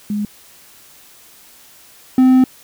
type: tone pair in turn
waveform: sine / triangle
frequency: 207.7 / 257.8 Hz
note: G#3 / C4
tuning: 0 / -26 cents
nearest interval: major third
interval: 374 cents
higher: second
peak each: -17 / -5 dBFS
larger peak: second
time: 0.1-0.25 / 2.18-2.44 s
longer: second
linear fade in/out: 2 ms
effects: white hiss -45 dBFS RMS until 2.63 s